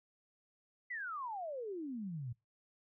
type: exponential sweep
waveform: sine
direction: down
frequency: 2042 to 112.6 Hz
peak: -39 dBFS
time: 0.9-2.33 s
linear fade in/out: 10 ms
effects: noise-tail reverb RT60 0.2 s tail -21 dB re dry